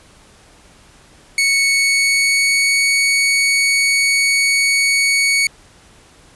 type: tone with pitch glide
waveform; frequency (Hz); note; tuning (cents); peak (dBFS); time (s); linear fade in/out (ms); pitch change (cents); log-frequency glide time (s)
sawtooth; 2217 to 2230; C#7 to C#7; 0 to +10; -9; 1.38-5.47; 2; +10; 1.69-2.85
effects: pink hiss -47 dBFS RMS until 6.35 s + resampled to 24000 Hz